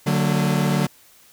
40% pulse chord, D augmented, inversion none, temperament equal with one note detuned, 146.83 / 185 / 227.1 Hz, D3 / F#3 / A#3, 0 / 0 / -45 cents, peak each -20 / -21 / -24 dBFS, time 0.06-0.87 s, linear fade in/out 10 ms, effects white hiss -52 dBFS RMS until 1.32 s

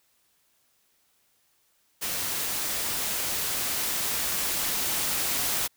white noise with level ramp, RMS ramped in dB -30 to -27 dBFS, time 2.01-5.68 s, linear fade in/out 20 ms, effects white hiss -68 dBFS RMS until 5.76 s

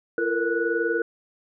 sine tone cluster, 340.5 / 453 / 473.5 / 1472 Hz, F4 / A#4 / A#4 / F#6, -44 / -50 / +27 / -9 cents, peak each -27 dBFS, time 0.18-1.02 s, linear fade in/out 2 ms, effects none

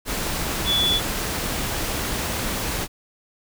sine tone in noise, 3435 Hz, A7, 42 cents flat, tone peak -18 dBFS, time 0.65-1.01 s, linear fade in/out 50 ms, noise pink, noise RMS -26 dBFS, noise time 0.05-2.88 s, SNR +5 dB, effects none

